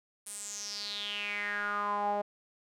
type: tone with band-pass filter sweep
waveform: sawtooth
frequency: 205.4 Hz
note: G#3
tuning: 19 cents flat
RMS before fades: -35 dBFS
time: 0.26-2.22 s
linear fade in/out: 10 ms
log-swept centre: 9700 to 680 Hz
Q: 6.5
effects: none